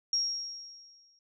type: tone with exponential decay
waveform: sine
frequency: 5588 Hz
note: F8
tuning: in tune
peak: -24 dBFS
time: 0.13-1.19 s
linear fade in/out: 2 ms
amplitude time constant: 230 ms
effects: none